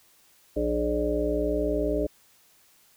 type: harmonic tone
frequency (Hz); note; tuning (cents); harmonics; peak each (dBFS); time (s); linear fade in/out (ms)
59.9; A#1; +48; 1 / 3 / 5 / 7 / 9 / 10; -31 / -39 / -29 / -29 / -33 / -29; 0.56-2.07; 10
effects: white hiss -60 dBFS RMS until 2.96 s